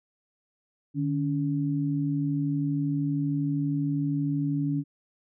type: tone pair together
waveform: sine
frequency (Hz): 149.5 / 282.2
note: D3 / C#4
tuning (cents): +31 / +31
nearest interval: major seventh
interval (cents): 1100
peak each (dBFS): -27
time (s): 0.94-4.84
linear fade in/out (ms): 50
effects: none